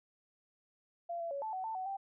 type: tone with pitch steps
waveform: sine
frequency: 686 / 674 / 560 / 875 / 751 / 888 / 749 / 783 Hz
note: F5 / E5 / C#5 / A5 / F#5 / A5 / F#5 / G5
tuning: -31 / +38 / +18 / -10 / +26 / +16 / +21 / -2 cents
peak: -36 dBFS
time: 1.09-1.97 s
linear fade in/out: 10 ms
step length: 110 ms
effects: none